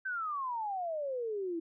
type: exponential sweep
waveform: sine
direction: down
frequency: 1568 to 322.6 Hz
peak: -33 dBFS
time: 0.05-1.6 s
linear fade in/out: 10 ms
effects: none